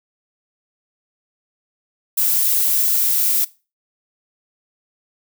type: noise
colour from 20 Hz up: violet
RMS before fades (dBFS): -17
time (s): 2.17-3.45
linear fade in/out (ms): 10
effects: noise-tail reverb RT60 0.3 s tail -20 dB re dry